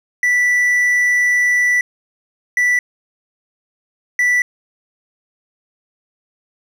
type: tone bursts at uneven times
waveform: triangle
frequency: 1968 Hz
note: B6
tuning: 7 cents flat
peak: -10 dBFS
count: 3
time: 0.23-1.81 / 2.57-2.79 / 4.19-4.42 s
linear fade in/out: 2 ms
effects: none